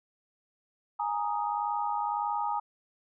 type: chord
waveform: sine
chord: Ab suspended second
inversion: none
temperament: equal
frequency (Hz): 830.6 / 932.3 / 1244.5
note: Ab5 / Bb5 / Eb6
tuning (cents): 0 / 0 / 0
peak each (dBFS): -31 / -32 / -35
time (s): 0.99-2.6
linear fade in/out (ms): 10
effects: none